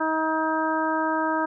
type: harmonic tone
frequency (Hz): 316.8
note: D#4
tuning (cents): +31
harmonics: 1 / 2 / 3 / 4 / 5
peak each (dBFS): -27 / -29 / -26 / -30 / -30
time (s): 0-1.46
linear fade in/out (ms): 10
effects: none